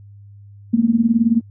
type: tone with tremolo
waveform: sine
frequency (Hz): 230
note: A#3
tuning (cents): -23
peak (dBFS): -8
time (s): 0.73-1.41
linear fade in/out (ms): 10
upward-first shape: triangle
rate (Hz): 19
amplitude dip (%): 95
effects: added 101 Hz sine -39 dBFS peak until 1.5 s